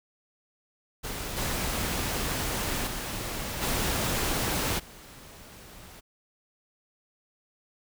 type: noise with level steps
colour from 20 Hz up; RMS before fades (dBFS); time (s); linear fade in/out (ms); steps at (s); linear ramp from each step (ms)
pink; -35 / -30 / -34 / -28 / -48; 1.03-6.01; 20; 1.36 / 2.86 / 3.61 / 4.78; 20
effects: none